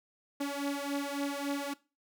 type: beating tone pair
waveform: sawtooth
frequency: 281 / 284.6 Hz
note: C#4 / C#4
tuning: +24 / +46 cents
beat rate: 3.6 Hz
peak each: -31 / -32 dBFS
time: 0.4-1.74 s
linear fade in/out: 10 ms
effects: noise-tail reverb RT60 0.3 s tail -20 dB re dry